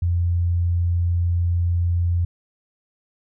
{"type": "tone", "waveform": "sine", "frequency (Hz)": 86.7, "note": "F2", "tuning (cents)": -12, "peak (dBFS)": -17, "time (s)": [0.02, 2.25], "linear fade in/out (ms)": 5, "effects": []}